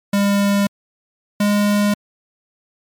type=tone pair in turn; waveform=square; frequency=201.1 / 205.7 Hz; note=G3 / G#3; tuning=+44 / -16 cents; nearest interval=unison; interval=40 cents; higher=second; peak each=-14 dBFS; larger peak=neither; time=0.13-0.67 / 1.4-1.94 s; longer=neither; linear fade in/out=5 ms; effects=MP3 96 kbps